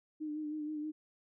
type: tone with vibrato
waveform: sine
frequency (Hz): 303.6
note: D#4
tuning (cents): -42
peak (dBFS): -36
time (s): 0.2-0.92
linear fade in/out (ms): 20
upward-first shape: sine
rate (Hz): 6.3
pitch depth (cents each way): 34
effects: none